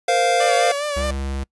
square chord, Bb suspended second, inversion none, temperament equal with one note detuned, 466.2 / 519 / 698.5 Hz, Bb4 / C5 / F5, 0 / -14 / 0 cents, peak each -24 / -22 / -18 dBFS, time 0.08-0.72 s, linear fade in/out 5 ms
sawtooth tone with vibrato, 581 Hz, D5, 19 cents flat, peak -18 dBFS, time 0.4-1.11 s, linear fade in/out 5 ms, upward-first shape sine, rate 4.9 Hz, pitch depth 48 cents each way
square tone, 68 Hz, C#2, 33 cents flat, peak -24 dBFS, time 0.96-1.44 s, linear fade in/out 10 ms
effects noise-tail reverb RT60 0.1 s tail -25 dB re dry + resampled to 24000 Hz

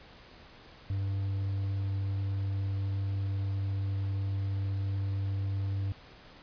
triangle tone, 98 Hz, G2, in tune, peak -27 dBFS, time 0.9-5.92 s, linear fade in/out 0 ms, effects pink hiss -53 dBFS RMS until 6.42 s + resampled to 11025 Hz

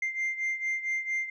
sine beating tone pair, 2093 / 2097.4 Hz, C7 / C7, 0 / +4 cents, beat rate 4.4 Hz, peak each -28 / -32 dBFS, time 0.02-1.3 s, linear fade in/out 5 ms, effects tanh soft clip ceiling -25 dBFS

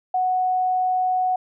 sine tone, 739 Hz, F#5, 2 cents flat, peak -18 dBFS, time 0.14-1.36 s, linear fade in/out 5 ms, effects none

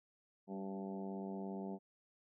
harmonic tone with a mistuned harmonic, 97.3 Hz, G2, 12 cents flat, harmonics 2 / 3 / 4 / 5 / 6 / 7 / 8 / 9, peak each -43 / -51 / -48 / -54 / -57 / -52 / -58 / -56 dBFS, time 0.47-1.79 s, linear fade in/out 50 ms, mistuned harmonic 3, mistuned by -30 cents, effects none

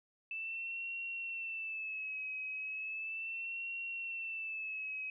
sine tone with vibrato, 2637 Hz, E7, in tune, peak -38 dBFS, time 0.31-5.1 s, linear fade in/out 2 ms, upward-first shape sine, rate 0.36 Hz, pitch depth 64 cents each way, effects none

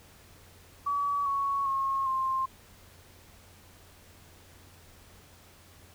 sine tone with pitch steps, 1140 / 1111.4 / 1083.5 / 1056.3 Hz, C#6 / C#6 / C#6 / C6, +48 / +4 / -40 / +16 cents, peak -26 dBFS, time 0.86-2.46 s, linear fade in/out 10 ms, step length 400 ms, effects added 88 Hz sine -58 dBFS peak until 5.94 s + pink hiss -56 dBFS RMS until 5.94 s

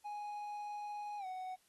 triangle tone with pitch glide, 830.6 to 744.3 Hz, G#5 to F#5, 0 to +10 cents, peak -39 dBFS, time 0.04-1.56 s, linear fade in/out 20 ms, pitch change -190 cents, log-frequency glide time 1.18-1.26 s, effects white hiss -72 dBFS RMS until 1.68 s + AAC 32 kbps

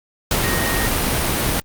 sine tone in noise, 1864.7 Hz, A#6, in tune, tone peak -24 dBFS, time 0.44-0.87 s, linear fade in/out 2 ms, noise pink, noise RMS -19 dBFS, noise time 0.31-1.6 s, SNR -8 dB, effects Opus 48 kbps

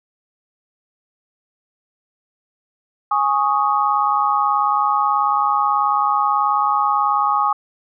sine chord, Ab suspended fourth, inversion none, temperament just, 830.6 / 1107.5 / 1245.9 Hz, Ab5 / Db6 / Eb6, 0 / -2 / +2 cents, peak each -19 dBFS, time 3.11-7.53 s, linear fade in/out 5 ms, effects none

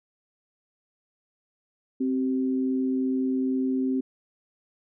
sine tone pair together, 261.6 / 384 Hz, C4 / G4, 0 / -36 cents, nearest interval perfect fifth, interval 664 cents, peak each -23 / -32 dBFS, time 2-4.01 s, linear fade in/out 10 ms, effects none

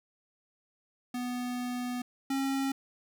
square tone pair in turn, 246.9 / 271.2 Hz, B3 / C#4, 0 / -38 cents, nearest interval major second, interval 162 cents, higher second, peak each -33 / -29 dBFS, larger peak second, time 1.14-2.02 / 2.3-2.72 s, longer first, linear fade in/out 5 ms, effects none

